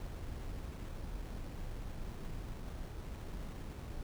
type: noise with sample-and-hold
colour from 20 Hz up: brown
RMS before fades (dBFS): -43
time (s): 0-4.03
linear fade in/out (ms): 2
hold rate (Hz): 4900
effects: none